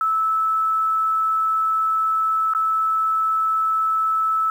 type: tone with dropouts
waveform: sine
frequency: 1308 Hz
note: E6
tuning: 14 cents flat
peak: -17 dBFS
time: 0.01-4.5 s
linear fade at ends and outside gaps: 1 ms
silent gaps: 2.536-2.549 s
effects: 8-bit